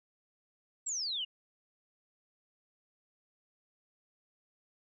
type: exponential sweep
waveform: sine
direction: down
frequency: 7840 to 2794 Hz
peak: -33 dBFS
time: 0.86-1.25 s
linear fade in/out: 10 ms
effects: none